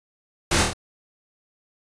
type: noise with echo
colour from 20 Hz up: pink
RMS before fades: -20 dBFS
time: 0.51-0.63 s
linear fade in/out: 5 ms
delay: 26 ms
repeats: 4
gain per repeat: -3 dB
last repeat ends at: 0.734 s
effects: resampled to 22050 Hz